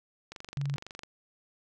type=click train; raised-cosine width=0.2 ms; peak=-25 dBFS; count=18; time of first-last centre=0.32-1.034 s; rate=23.8 Hz
type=tone; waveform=sine; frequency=140.6 Hz; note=C#3; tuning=25 cents sharp; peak=-29 dBFS; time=0.57-0.76 s; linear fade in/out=0 ms
effects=none